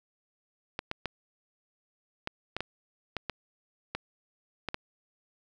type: clicks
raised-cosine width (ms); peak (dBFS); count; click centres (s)
0.3; -16; 11; 0.791 / 0.914 / 1.057 / 2.274 / 2.566 / 2.606 / 3.167 / 3.297 / 3.95 / 4.687 / 4.744
effects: none